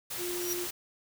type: noise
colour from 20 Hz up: white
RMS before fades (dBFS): -37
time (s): 0.1-0.71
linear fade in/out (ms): 10
type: tone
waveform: sine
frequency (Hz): 353.2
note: F4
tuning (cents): +20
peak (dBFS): -34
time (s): 0.17-0.68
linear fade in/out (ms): 50
type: tone with exponential growth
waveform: sawtooth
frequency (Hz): 5760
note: F#8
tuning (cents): -47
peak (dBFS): -26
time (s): 0.3-0.53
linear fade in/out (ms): 1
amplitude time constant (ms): 48
effects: none